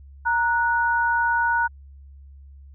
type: tone pair together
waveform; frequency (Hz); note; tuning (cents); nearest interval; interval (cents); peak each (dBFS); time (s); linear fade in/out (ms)
sine; 932.3 / 1469.7; A#5 / F#6; 0 / -12; minor sixth; 788; -21; 0.25-1.68; 20
effects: added 69 Hz sine -42 dBFS peak until 2.74 s